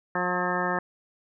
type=harmonic tone with a mistuned harmonic; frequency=179.3 Hz; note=F3; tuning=46 cents sharp; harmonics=1 / 2 / 3 / 4 / 5 / 6 / 7 / 9 / 10; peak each=-33 / -33 / -33 / -33 / -33 / -33 / -33 / -33 / -33 dBFS; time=0.15-0.79 s; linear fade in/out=2 ms; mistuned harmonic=7; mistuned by=+26 cents; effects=none